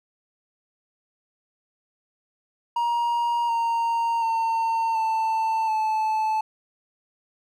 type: tone with pitch steps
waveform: triangle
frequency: 945 / 926.1 / 907.6 / 889.4 / 871.6 Hz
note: A#5 / A#5 / A#5 / A5 / A5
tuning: +23 / -12 / -47 / +18 / -17 cents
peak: -19 dBFS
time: 2.76-6.41 s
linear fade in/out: 5 ms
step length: 730 ms
effects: none